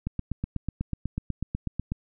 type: click train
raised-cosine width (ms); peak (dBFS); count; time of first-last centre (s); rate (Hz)
5; -16; 16; 0.07-1.92; 8.11
effects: none